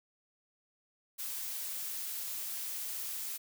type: noise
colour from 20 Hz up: blue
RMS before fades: -39 dBFS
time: 1.18-3.38 s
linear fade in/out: 20 ms
effects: none